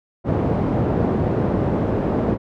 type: band-pass noise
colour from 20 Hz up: pink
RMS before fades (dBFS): -20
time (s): 0.24-2.38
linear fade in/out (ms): 50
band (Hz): 100 to 570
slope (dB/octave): 12
effects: none